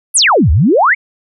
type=exponential two-way sweep; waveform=sine; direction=down then up; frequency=11850 to 67 to 2325 Hz; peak=-6 dBFS; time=0.14-0.95 s; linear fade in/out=20 ms; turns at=0.51 s; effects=none